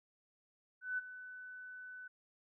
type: tone with ADSR envelope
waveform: sine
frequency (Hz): 1500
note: F#6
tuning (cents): +23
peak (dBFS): -33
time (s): 0.81-2.08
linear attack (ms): 170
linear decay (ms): 22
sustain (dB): -14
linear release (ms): 8
effects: none